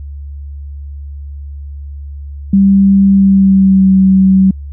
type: tone with pitch glide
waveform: sine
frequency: 196 to 190.53 Hz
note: G3 to G3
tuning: 0 to -49 cents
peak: -4 dBFS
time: 2.53-4.51 s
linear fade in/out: 5 ms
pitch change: -49 cents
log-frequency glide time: 3.11-3.91 s
effects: added 71 Hz sine -23 dBFS peak until 4.72 s